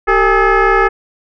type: tone with frequency modulation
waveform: sine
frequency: 452.5 Hz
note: A4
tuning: 48 cents sharp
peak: -7 dBFS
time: 0.07-0.89 s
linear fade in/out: 20 ms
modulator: 420 Hz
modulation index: 3.4
effects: tanh soft clip ceiling -3 dBFS